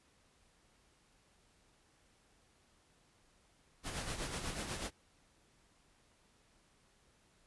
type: noise with tremolo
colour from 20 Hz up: pink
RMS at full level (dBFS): -39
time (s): 3.83-4.91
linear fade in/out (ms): 50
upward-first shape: sine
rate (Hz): 8.1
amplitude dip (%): 50
effects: pink hiss -70 dBFS RMS until 7.46 s + resampled to 24000 Hz